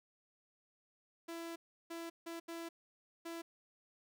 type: tone bursts at uneven times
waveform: sawtooth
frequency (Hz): 334.1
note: E4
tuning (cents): +23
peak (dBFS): -39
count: 5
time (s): 1.28-1.56 / 1.9-2.1 / 2.26-2.4 / 2.48-2.69 / 3.25-3.42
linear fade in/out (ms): 10
effects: none